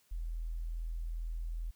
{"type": "tone", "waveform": "sine", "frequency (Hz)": 41.2, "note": "E1", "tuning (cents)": 0, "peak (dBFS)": -35, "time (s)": [0.11, 1.71], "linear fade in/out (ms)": 10, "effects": ["white hiss -70 dBFS RMS until 1.75 s"]}